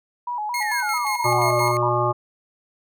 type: tone with vibrato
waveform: sine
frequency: 905 Hz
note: A5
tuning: 48 cents sharp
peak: -24 dBFS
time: 0.27-1.89 s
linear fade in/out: 5 ms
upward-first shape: square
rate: 4.5 Hz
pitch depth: 120 cents each way
type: tone with tremolo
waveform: sawtooth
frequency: 2151 Hz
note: C7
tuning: 47 cents sharp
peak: -21 dBFS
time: 0.54-1.77 s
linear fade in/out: 2 ms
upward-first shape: square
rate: 5.7 Hz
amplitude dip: 50%
type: exponential sweep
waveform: sine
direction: down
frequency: 1975.5 to 573 Hz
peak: -25 dBFS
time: 0.61-1.6 s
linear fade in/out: 5 ms
type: harmonic tone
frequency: 120.7 Hz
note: B2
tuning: 39 cents flat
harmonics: 1 / 3 / 5 / 7 / 9 / 10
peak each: -25 / -25 / -25 / -25 / -25 / -25 dBFS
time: 1.24-2.13 s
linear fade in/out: 20 ms
effects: none